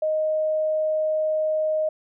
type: tone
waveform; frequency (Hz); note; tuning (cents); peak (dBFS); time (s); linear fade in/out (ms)
sine; 622.3; D#5; 0; -20; 0.02-1.89; 5
effects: none